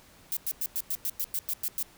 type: noise bursts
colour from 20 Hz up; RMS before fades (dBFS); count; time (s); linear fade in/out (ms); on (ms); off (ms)
violet; -30; 11; 0.32-1.827; 0; 47; 99
effects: pink hiss -56 dBFS RMS until 1.97 s

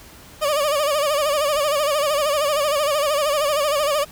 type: tone with vibrato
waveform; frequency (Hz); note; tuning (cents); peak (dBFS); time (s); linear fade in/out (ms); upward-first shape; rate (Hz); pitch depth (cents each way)
30% pulse; 587.3; D5; 0; -15; 0.41-4.05; 20; sine; 13; 97
effects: pink hiss -44 dBFS RMS until 4.11 s

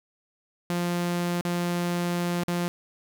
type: tone with dropouts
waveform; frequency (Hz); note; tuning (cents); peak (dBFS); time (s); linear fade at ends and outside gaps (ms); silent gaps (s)
sawtooth; 174.61; F3; 0; -21; 0.7-2.68; 0; 1.411-1.451 / 2.436-2.481
effects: none

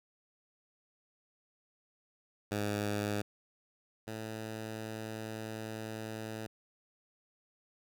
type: tone pair in turn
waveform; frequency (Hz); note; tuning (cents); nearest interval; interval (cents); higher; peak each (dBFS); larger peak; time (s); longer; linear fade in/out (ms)
10% pulse; 103.83 / 110; G#2 / A2; 0 / 0; minor second; 100; second; -24 / -31; first; 2.51-3.22 / 4.07-6.47; second; 10
effects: none

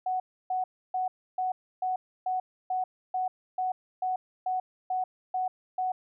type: tone bursts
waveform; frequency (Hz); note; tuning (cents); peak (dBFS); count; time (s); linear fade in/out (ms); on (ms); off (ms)
sine; 742; F#5; +5; -26; 14; 0.06-5.92; 5; 140; 300
effects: none

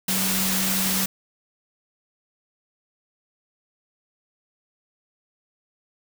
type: tone in noise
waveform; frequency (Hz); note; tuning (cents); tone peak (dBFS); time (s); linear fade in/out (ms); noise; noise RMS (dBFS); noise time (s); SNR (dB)
sine; 190.1; F#3; +47; -27; 0.08-1.06; 5; white; -24; 0.08-1.06; -6
effects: none

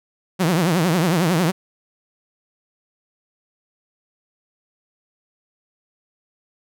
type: tone with vibrato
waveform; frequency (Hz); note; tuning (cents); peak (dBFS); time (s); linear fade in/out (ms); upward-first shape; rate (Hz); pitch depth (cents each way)
sawtooth; 171.4; F3; -32; -12; 0.39-1.52; 20; triangle; 11; 220
effects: none

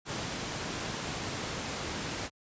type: noise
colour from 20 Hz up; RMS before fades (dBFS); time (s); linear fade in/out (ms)
pink; -35; 0.05-2.3; 50
effects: high-pass 80 Hz 12 dB/octave + resampled to 16000 Hz

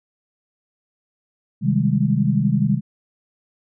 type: chord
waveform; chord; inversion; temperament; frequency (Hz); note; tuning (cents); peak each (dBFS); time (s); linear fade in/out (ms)
sine; Ab major seventh; first; equal; 130.81 / 155.56 / 196 / 207.7; C3 / Eb3 / G3 / Ab3; 0 / 0 / 0 / 0; -21; 1.61-2.81; 50
effects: none

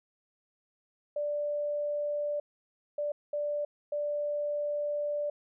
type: tone bursts at uneven times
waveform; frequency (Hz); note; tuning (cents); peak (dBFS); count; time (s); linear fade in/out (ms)
sine; 587.3; D5; 0; -29; 4; 1.16-2.4 / 2.98-3.12 / 3.33-3.65 / 3.92-5.3; 5
effects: none

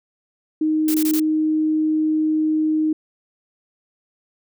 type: tone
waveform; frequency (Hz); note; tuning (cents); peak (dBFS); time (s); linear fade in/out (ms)
sine; 311.1; D#4; 0; -16; 0.61-2.93; 5
type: noise bursts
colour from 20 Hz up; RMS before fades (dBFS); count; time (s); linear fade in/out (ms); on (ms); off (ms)
blue; -26; 4; 0.88-1.198; 2; 63; 22
effects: none

